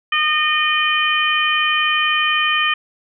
harmonic tone, 612 Hz, D#5, 29 cents flat, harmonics 2 / 3 / 4 / 5, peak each -20 / -20 / -20 / -20 dBFS, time 0.12-2.74 s, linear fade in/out 5 ms, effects none

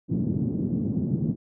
white band-pass noise, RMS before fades -26 dBFS, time 0.08-1.36 s, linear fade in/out 50 ms, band 110 to 250 Hz, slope 24 dB/octave, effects none

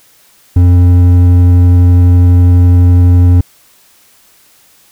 triangle tone with hard clipping, 88.8 Hz, F2, 29 cents sharp, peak -4 dBFS, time 0.56-3.41 s, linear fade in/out 5 ms, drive 10 dB, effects white hiss -46 dBFS RMS until 4.91 s

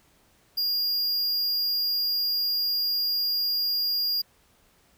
square tone, 4828 Hz, D8, 47 cents sharp, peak -24 dBFS, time 0.57-4.22 s, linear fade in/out 10 ms, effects pink hiss -62 dBFS RMS until 4.97 s

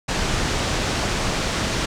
pink low-pass noise, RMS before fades -23 dBFS, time 0.08-1.86 s, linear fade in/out 10 ms, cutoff 7400 Hz, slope 24 dB/octave, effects none

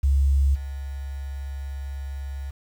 sine tone with level steps, 68.9 Hz, C#2, 10 cents flat, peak -16 / -29 dBFS, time 0.03-2.51 s, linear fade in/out 10 ms, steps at 0.54 s, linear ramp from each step 20 ms, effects 8-bit

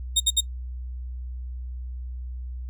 25% pulse tone bursts, 3700 Hz, A#7, 14 cents flat, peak -13 dBFS, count 3, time 0.16-0.408 s, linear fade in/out 10 ms, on 42 ms, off 61 ms, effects noise-tail reverb RT60 0.1 s tail -25 dB re dry + added 62 Hz sine -31 dBFS peak until 2.69 s

